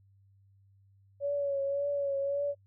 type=tone with vibrato; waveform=sine; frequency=562 Hz; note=C#5; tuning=24 cents sharp; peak=-28 dBFS; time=1.2-2.55 s; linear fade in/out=50 ms; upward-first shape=triangle; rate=1.8 Hz; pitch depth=40 cents each way; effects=noise-tail reverb RT60 0.1 s tail -24 dB re dry + added 98 Hz sine -60 dBFS peak until 2.66 s